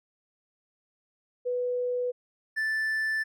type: tone pair in turn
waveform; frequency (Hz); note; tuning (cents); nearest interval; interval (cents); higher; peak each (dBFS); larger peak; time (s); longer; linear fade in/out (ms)
sine / triangle; 493.9 / 1760.1; B4 / A6; 0 / 0; octave + minor seventh; 2200; second; -26 / -24; second; 1.45-2.12 / 2.56-3.24; second; 20
effects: none